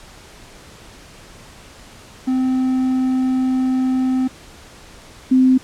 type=tone pair in turn; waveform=triangle / sine; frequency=258.5 / 258.5 Hz; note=C4 / C4; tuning=-21 / -21 cents; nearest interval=unison; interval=0 cents; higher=neither; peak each=-13 / -9 dBFS; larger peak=second; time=2.27-4.28 / 5.31-5.58 s; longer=first; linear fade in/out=10 ms; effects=pink hiss -42 dBFS RMS until 5.63 s + low-pass 9000 Hz 12 dB/octave